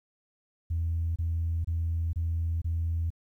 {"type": "tone bursts", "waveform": "sine", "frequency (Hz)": 83, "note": "E2", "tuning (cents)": 12, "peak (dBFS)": -25, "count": 5, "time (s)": [0.7, 3.104], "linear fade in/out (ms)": 10, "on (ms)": 460, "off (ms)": 26, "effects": ["tanh soft clip ceiling -22 dBFS", "11-bit"]}